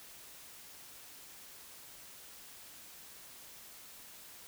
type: silence
effects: white hiss -53 dBFS RMS until 4.47 s